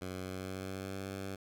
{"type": "tone with pitch glide", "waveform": "10% pulse", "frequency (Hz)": [92.5, 96.87], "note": ["F#2", "G2"], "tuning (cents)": [0, -20], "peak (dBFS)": -31, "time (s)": [0.01, 1.36], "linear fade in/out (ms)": 10, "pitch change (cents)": 80, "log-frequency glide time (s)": [0.13, 1.02], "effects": []}